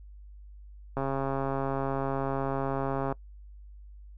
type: click train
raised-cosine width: 1 ms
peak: -17 dBFS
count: 294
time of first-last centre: 0.97-3.124 s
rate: 136 Hz
effects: noise-tail reverb RT60 0.1 s tail -23 dB re dry + added 50 Hz sine -45 dBFS peak until 4.17 s